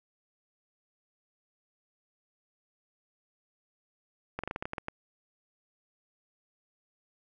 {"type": "clicks", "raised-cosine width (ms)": 0.5, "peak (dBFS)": -19, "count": 10, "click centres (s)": [4.39, 4.436, 4.476, 4.511, 4.561, 4.625, 4.655, 4.734, 4.782, 4.884], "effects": []}